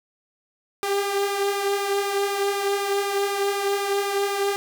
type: tone with flanger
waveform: sawtooth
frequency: 399.6 Hz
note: G4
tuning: 33 cents sharp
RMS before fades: -24 dBFS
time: 0.83-4.56 s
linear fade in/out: 0 ms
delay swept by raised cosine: 0.8 to 2.8 ms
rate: 4 Hz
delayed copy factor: +0.5
effects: none